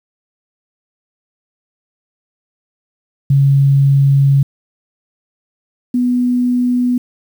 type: tone pair in turn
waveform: sine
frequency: 138.59 / 246.9 Hz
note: C#3 / B3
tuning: 0 / 0 cents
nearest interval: minor seventh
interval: 1000 cents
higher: second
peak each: -7 / -11 dBFS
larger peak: first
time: 3.3-4.43 / 5.94-6.98 s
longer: first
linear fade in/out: 5 ms
effects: 7-bit